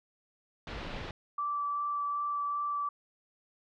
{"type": "low-pass noise", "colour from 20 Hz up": "pink", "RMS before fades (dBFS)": -40, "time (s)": [0.67, 1.11], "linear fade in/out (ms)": 2, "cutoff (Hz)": 4000, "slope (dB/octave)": 24}
{"type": "tone with vibrato", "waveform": "sine", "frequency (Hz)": 1162, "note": "D6", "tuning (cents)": -19, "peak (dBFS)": -30, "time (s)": [1.38, 2.89], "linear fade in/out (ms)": 5, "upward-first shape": "sine", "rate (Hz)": 2.6, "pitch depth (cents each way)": 8}
{"effects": []}